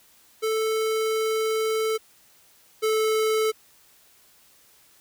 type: tone pair in turn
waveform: square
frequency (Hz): 439.9 / 436.6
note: A4 / A4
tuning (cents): 0 / -13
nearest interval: unison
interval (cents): 13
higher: first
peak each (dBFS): -23 / -21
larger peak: second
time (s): 0.42-1.98 / 2.82-3.52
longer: first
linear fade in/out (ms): 20
effects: white hiss -57 dBFS RMS until 5 s